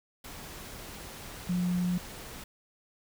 sine tone in noise, 178.5 Hz, F3, 38 cents sharp, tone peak -26 dBFS, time 1.49-1.98 s, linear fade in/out 5 ms, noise pink, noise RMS -44 dBFS, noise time 0.24-2.44 s, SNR +15 dB, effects none

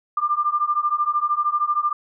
sine beating tone pair, 1188 / 1201 Hz, D6 / D6, +20 / +38 cents, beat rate 13 Hz, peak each -22 / -21 dBFS, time 0.17-1.93 s, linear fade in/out 5 ms, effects none

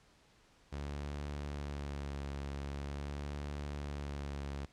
sawtooth tone with vibrato, 71.3 Hz, C#2, 49 cents sharp, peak -35 dBFS, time 0.72-4.66 s, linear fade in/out 10 ms, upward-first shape sine, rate 0.44 Hz, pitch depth 30 cents each way, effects pink hiss -66 dBFS RMS until 4.72 s + low-pass 7000 Hz 12 dB/octave

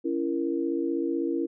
sine chord, A# diminished, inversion first, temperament just, 279.7 / 335.6 / 466.2 Hz, C#4 / E4 / A#4, +16 / +31 / 0 cents, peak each -30 / -27 / -33 dBFS, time 0.04-1.47 s, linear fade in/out 20 ms, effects none

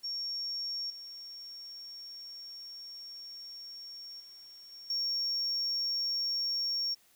sine tone with level steps, 5520 Hz, F8, 21 cents flat, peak -33 / -43 / -49 / -46 / -28 dBFS, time 0.03-6.95 s, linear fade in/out 20 ms, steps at 0.9 / 4.2 / 4.72 / 4.9 s, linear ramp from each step 2 ms, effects tanh soft clip ceiling -27 dBFS + white hiss -65 dBFS RMS until 7.15 s

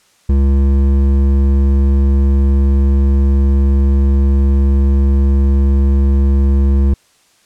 triangle tone with hard clipping, 68.5 Hz, C#2, 20 cents flat, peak -10 dBFS, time 0.29-6.94 s, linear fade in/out 5 ms, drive 14 dB, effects white hiss -53 dBFS RMS until 7.45 s + low-pass 9000 Hz 12 dB/octave

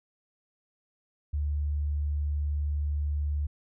sine tone, 73.42 Hz, D2, in tune, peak -26 dBFS, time 1.33-3.47 s, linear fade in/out 10 ms, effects none

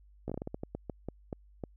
slowing click train, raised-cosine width 2 ms, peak -23 dBFS, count 14, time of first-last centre 0.28-1.638 s, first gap 16 ms, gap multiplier 1.28, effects added 50 Hz sine -56 dBFS peak until 1.76 s

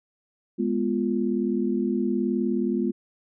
sine chord, F diminished, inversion first, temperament equal, 207.7 / 246.9 / 349.2 Hz, Ab3 / Cb4 / F4, 0 / 0 / 0 cents, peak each -26 / -26 / -27 dBFS, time 0.58-2.92 s, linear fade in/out 20 ms, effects none

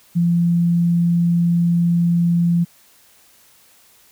sine tone, 171.4 Hz, F3, 32 cents flat, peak -13 dBFS, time 0.15-2.65 s, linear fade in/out 20 ms, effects white hiss -52 dBFS RMS until 4.11 s

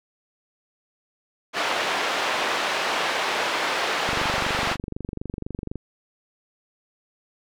pink band-pass noise, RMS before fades -25 dBFS, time 1.53-4.77 s, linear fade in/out 50 ms, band 580 to 3500 Hz, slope 12 dB/octave
click train, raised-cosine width 3 ms, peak -18 dBFS, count 41, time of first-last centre 4.09-5.757 s, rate 24 Hz
effects none

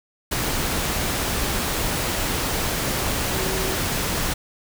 sine tone in noise, 380 Hz, F#4, 46 cents sharp, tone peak -29 dBFS, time 3.33-3.76 s, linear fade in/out 10 ms, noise pink, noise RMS -24 dBFS, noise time 0.31-4.34 s, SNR -8 dB, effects none

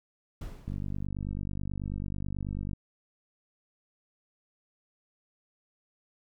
brown noise with exponential decay, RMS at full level -37 dBFS, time 0.41-1.06 s, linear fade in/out 5 ms, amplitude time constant 140 ms
click train, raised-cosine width 5 ms, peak -23 dBFS, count 102, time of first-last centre 0.68-2.733 s, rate 49.2 Hz
effects none

